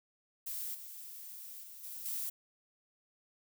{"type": "noise with level steps", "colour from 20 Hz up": "violet", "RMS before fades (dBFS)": [-40, -48, -51, -45, -38], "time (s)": [0.46, 2.3], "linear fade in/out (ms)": 10, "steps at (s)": [0.74, 1.63, 1.83, 2.05], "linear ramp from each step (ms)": 10, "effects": []}